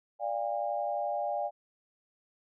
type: chord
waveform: sine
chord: D diminished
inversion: none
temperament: equal with one note detuned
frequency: 587.3 / 698.5 / 810.2 Hz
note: D5 / F5 / Ab5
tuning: 0 / 0 / -43 cents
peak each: -34 dBFS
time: 0.19-1.51 s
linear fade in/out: 50 ms
effects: none